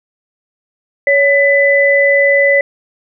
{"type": "tone pair together", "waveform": "sine", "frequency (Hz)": [561.2, 2000], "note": ["C#5", "B6"], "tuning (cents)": [21, 21], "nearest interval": "octave + minor seventh", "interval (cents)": 2200, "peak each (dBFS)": -10, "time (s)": [1.07, 2.61], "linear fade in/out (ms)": 2, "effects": []}